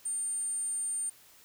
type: tone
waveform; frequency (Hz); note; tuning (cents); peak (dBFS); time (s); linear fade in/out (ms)
sine; 9000; C#9; +25; -29; 0.05-1.1; 10
effects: tanh soft clip ceiling -28 dBFS + white hiss -58 dBFS RMS until 1.44 s